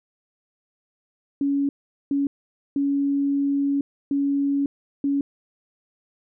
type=tone bursts at uneven times; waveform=sine; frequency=280.5 Hz; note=C#4; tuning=21 cents sharp; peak=-19 dBFS; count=5; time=1.41-1.69 / 2.11-2.27 / 2.76-3.81 / 4.11-4.66 / 5.04-5.21 s; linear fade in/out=2 ms; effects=none